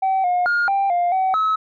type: tone with pitch steps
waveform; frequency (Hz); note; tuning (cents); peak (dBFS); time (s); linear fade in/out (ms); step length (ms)
sine; 766 / 716 / 1420 / 789 / 702 / 757 / 1289; G5 / F5 / F6 / G5 / F5 / F#5 / E6; -40 / +43 / +28 / +11 / +9 / +39 / -39; -14; 0.02-1.56; 10; 220
effects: tanh soft clip ceiling -14 dBFS